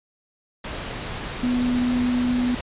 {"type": "tone in noise", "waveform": "sine", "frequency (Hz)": 246.9, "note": "B3", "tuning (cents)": 0, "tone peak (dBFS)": -19, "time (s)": [1.43, 2.55], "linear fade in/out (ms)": 5, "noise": "pink", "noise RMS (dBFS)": -31, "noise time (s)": [0.64, 2.61], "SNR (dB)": 9, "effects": ["resampled to 8000 Hz"]}